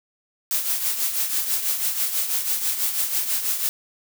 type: noise with tremolo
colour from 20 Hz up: blue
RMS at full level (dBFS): -21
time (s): 0.51-3.69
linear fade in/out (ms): 0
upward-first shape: triangle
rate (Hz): 6.1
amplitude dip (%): 65
effects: none